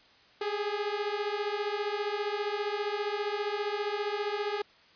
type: beating tone pair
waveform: sawtooth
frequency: 406.1 / 421.1 Hz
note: G#4 / G#4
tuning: -39 / +24 cents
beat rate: 15 Hz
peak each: -29 dBFS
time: 0.41-4.62 s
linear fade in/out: 5 ms
effects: white hiss -59 dBFS RMS until 4.95 s + resampled to 11025 Hz